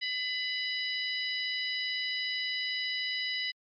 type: harmonic tone with a mistuned harmonic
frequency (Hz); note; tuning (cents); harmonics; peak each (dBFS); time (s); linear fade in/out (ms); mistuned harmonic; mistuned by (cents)
987.8; B5; 0; 2 / 3 / 4 / 5; -34 / -36 / -37 / -38; 0.01-3.52; 20; 2; +31
effects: MP3 48 kbps